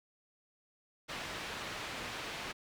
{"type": "low-pass noise", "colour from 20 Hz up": "white", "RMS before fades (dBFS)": -42, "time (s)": [1.08, 2.53], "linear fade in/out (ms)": 20, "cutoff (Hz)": 3000, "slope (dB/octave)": 12, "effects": []}